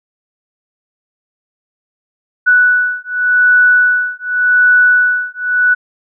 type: beating tone pair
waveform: sine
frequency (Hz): 1480 / 1480.87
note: F#6 / F#6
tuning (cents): 0 / +1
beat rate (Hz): 0.87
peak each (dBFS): -11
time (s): 2.46-5.75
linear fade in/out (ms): 20
effects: none